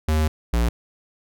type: tone pair in turn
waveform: square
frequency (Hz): 77.8 / 58.4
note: D#2 / A#1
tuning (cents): 0 / +4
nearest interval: perfect fourth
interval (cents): 496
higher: first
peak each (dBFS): -18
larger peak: neither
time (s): 0.08-0.28 / 0.53-0.69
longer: first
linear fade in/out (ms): 5
effects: none